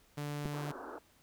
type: tone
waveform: sawtooth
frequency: 146.4 Hz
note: D3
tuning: 5 cents flat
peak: -33 dBFS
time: 0.17-0.72 s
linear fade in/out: 10 ms
type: clicks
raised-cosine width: 2 ms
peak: -26 dBFS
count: 2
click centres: 0.454 / 0.459 s
type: band-pass noise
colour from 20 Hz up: pink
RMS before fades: -46 dBFS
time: 0.53-0.99 s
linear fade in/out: 10 ms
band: 250 to 1600 Hz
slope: 96 dB/octave
effects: pink hiss -66 dBFS RMS until 1.22 s